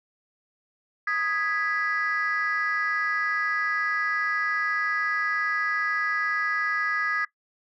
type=chord; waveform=sine; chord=G# minor; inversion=second; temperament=equal; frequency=1244.5 / 1661.2 / 1975.5 Hz; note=D#6 / G#6 / B6; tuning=0 / 0 / 0 cents; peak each=-28 / -25 / -28 dBFS; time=1.07-7.25 s; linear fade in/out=5 ms; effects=noise-tail reverb RT60 0.1 s tail -18 dB re dry + tanh soft clip ceiling -18 dBFS